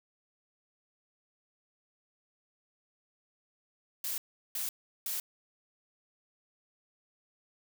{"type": "noise bursts", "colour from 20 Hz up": "blue", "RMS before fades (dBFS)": -35, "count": 3, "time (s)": [4.04, 5.2], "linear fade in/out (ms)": 2, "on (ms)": 140, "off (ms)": 370, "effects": []}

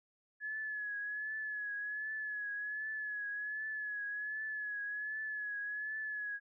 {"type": "tone with vibrato", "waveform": "sine", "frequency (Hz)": 1700, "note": "G#6", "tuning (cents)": 40, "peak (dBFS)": -37, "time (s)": [0.4, 6.4], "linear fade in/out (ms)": 50, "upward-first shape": "triangle", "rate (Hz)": 1.3, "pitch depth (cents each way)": 50, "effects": []}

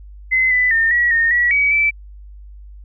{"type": "tone with pitch steps", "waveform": "sine", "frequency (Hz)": [2047, 1996, 1817, 1923, 1838, 1932, 2270, 2319], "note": ["C7", "B6", "A#6", "B6", "A#6", "B6", "C#7", "D7"], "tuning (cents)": [-38, 18, -45, -47, -25, -39, 41, -22], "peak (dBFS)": -12, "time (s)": [0.31, 1.91], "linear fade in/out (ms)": 20, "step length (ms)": 200, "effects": ["added 50 Hz sine -35 dBFS peak until 2.84 s"]}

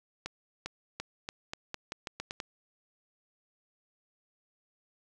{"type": "accelerating click train", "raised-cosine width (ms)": 0.2, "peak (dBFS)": -19, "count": 11, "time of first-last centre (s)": [0.26, 2.402], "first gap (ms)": 400, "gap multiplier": 0.85, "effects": []}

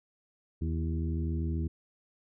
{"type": "harmonic tone with a mistuned harmonic", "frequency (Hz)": 80.4, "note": "E2", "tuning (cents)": -43, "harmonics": [1, 2, 3, 4, 5], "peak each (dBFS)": [-30, -36, -39, -40, -49], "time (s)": [0.61, 1.68], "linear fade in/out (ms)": 10, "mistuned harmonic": 4, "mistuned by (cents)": 39, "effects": []}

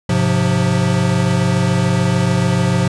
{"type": "chord", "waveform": "square", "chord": "F minor", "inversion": "first", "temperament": "equal with one note detuned", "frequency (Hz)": [103.83, 130.81, 177.56], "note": ["Ab2", "C3", "F3"], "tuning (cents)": [0, 0, 29], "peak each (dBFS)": [-20, -18, -17], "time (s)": [0.09, 2.88], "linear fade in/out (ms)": 5, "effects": ["resampled to 22050 Hz"]}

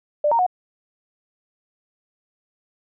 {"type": "tone with pitch steps", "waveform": "sine", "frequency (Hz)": [593, 927, 730], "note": ["D5", "A#5", "F#5"], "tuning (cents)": [17, -10, -24], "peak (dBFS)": -15, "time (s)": [0.24, 0.465], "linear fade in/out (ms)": 5, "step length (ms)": 75, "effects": []}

